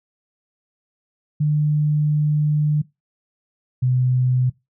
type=tone pair in turn; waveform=sine; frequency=150 / 127.01 Hz; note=D3 / B2; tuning=+37 / +49 cents; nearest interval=minor third; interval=288 cents; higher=first; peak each=-15 dBFS; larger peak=neither; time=1.4-2.82 / 3.82-4.5 s; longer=first; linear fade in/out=10 ms; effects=noise-tail reverb RT60 0.2 s tail -20 dB re dry